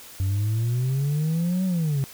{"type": "exponential two-way sweep", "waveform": "sine", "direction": "up then down", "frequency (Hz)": [93.3, 190, 132], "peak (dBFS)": -18, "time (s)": [0.2, 2.04], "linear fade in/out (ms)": 0, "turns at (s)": 1.65, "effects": ["tanh soft clip ceiling -20 dBFS", "white hiss -44 dBFS RMS until 2.13 s"]}